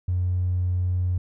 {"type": "tone with tanh clipping", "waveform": "triangle", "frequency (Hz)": 90.2, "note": "F#2", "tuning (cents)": -44, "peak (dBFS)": -20, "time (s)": [0.08, 1.18], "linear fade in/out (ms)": 5, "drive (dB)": 1, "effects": []}